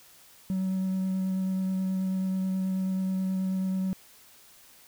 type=tone with vibrato; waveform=triangle; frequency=188.6 Hz; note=F#3; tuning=33 cents sharp; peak=-23 dBFS; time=0.5-3.93 s; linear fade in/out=0 ms; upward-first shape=sine; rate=9.3 Hz; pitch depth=10 cents each way; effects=tanh soft clip ceiling -20 dBFS + white hiss -55 dBFS RMS until 4.87 s